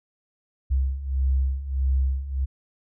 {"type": "beating tone pair", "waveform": "sine", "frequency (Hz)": [65.41, 67.01], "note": ["C2", "C2"], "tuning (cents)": [0, 42], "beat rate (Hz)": 1.6, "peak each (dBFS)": [-26, -22], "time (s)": [0.7, 2.46], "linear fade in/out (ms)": 20, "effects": []}